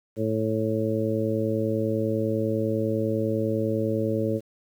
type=harmonic tone; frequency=110 Hz; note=A2; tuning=in tune; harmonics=1 / 2 / 3 / 4 / 5; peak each=-29 / -29 / -29 / -29 / -29 dBFS; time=0.16-4.41 s; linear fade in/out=50 ms; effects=9-bit